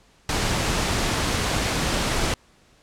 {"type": "noise", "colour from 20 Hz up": "pink", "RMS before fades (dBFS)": -23, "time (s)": [0.29, 2.34], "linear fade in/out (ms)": 2, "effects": ["pink hiss -57 dBFS RMS until 2.82 s", "low-pass 8000 Hz 12 dB/octave"]}